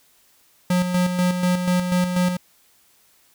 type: tone with tremolo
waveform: square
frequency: 180 Hz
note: F#3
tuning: 47 cents flat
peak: -17 dBFS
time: 0.7-2.37 s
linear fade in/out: 5 ms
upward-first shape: square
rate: 4.1 Hz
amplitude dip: 50%
effects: white hiss -58 dBFS RMS until 3.34 s